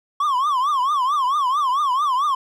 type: tone with vibrato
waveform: triangle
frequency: 1095 Hz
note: C#6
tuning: 22 cents flat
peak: -15 dBFS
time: 0.2-2.35 s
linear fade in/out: 5 ms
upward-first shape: triangle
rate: 4.5 Hz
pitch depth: 210 cents each way
effects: none